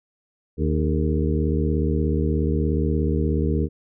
harmonic tone with a mistuned harmonic, 76.8 Hz, D#2, 22 cents flat, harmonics 1 / 2 / 3 / 4 / 5 / 6, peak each -22 / -25 / -27 / -28 / -29 / -30 dBFS, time 0.57-3.69 s, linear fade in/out 50 ms, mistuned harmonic 5, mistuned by +70 cents, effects none

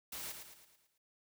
white noise with echo, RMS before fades -44 dBFS, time 0.12-0.32 s, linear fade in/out 5 ms, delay 110 ms, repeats 6, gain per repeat -6 dB, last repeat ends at 0.98 s, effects none

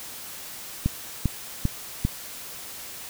click train, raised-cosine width 5 ms, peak -9 dBFS, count 4, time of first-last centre 0.86-2.05 s, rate 2.52 Hz, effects white hiss -39 dBFS RMS until 3.09 s

